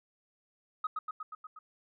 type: tone with echo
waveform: sine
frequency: 1262 Hz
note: D#6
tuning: 24 cents sharp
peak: -28 dBFS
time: 0.84-0.87 s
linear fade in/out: 5 ms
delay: 120 ms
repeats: 6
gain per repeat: -3 dB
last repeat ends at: 1.59 s
effects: tanh soft clip ceiling -26 dBFS